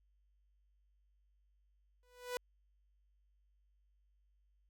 sawtooth tone with exponential growth, 493.9 Hz, B4, in tune, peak -31 dBFS, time 2.03-2.37 s, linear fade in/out 1 ms, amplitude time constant 72 ms, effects added 50 Hz sine -70 dBFS peak until 4.69 s

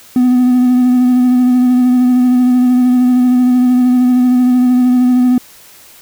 triangle tone with vibrato, 249.8 Hz, B3, 20 cents sharp, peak -4 dBFS, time 0.16-5.38 s, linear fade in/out 2 ms, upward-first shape sine, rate 13 Hz, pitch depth 21 cents each way, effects tanh soft clip ceiling 0 dBFS + white hiss -40 dBFS RMS until 6.01 s

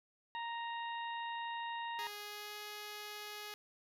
harmonic tone, 932.3 Hz, A#5, in tune, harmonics 1 / 2 / 3 / 4, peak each -40 / -46 / -50 / -52 dBFS, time 0.35-2.07 s, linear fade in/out 0 ms
5% pulse tone with pitch glide, 414.2 to 418.3 Hz, G#4 to G#4, -5 to +12 cents, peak -33 dBFS, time 1.99-3.54 s, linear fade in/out 0 ms, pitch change +17 cents, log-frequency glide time 2.15-2.58 s
effects none

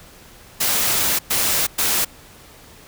white noise bursts at uneven times, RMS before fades -19 dBFS, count 3, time 0.6-1.19 / 1.3-1.67 / 1.78-2.05 s, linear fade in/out 10 ms, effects pink hiss -45 dBFS RMS until 2.87 s

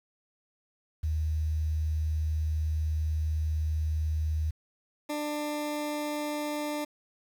sine / 20% pulse tone pair in turn, 77.9 / 297.5 Hz, D#2 / D4, +3 / +22 cents, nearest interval octave + major seventh, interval 2319 cents, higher second, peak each -26 dBFS, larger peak neither, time 1.03-4.51 / 5.09-6.85 s, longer first, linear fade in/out 10 ms, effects 9-bit

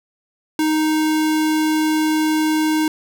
square tone, 311.1 Hz, D#4, in tune, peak -16 dBFS, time 0.59-2.88 s, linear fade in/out 2 ms, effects none

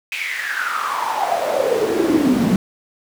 brown noise with high-pass filter sweep, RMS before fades -19 dBFS, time 0.12-2.56 s, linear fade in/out 2 ms, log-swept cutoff 2500 to 200 Hz, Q 7.8, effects none

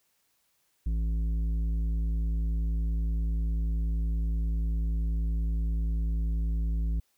triangle tone with tanh clipping, 55.2 Hz, A1, 6 cents sharp, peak -27 dBFS, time 0.86-7 s, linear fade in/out 5 ms, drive 13 dB, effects white hiss -72 dBFS RMS until 7.17 s

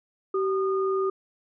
sine tone pair together, 384.1 / 1221 Hz, G4 / D#6, -35 / -33 cents, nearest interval octave + minor sixth, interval 2002 cents, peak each -23 / -30 dBFS, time 0.34-1.1 s, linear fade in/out 5 ms, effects none

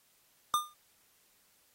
square tone with exponential decay, 1205 Hz, D6, 44 cents sharp, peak -23 dBFS, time 0.54-0.74 s, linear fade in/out 0 ms, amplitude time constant 43 ms, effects white hiss -68 dBFS RMS until 1.74 s + AAC 48 kbps

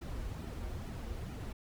brown noise with flanger, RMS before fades -41 dBFS, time 0.01-1.53 s, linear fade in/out 10 ms, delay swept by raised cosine 1.8 to 7.2 ms, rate 2.3 Hz, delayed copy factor -0.7, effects none

